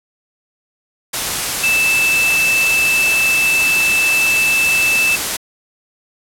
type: tone in noise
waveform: sine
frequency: 2637 Hz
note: E7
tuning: in tune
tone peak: -12 dBFS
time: 1.63-5.16 s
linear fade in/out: 10 ms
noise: white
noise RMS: -19 dBFS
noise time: 1.13-5.37 s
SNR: +4 dB
effects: low-pass 12000 Hz 12 dB/octave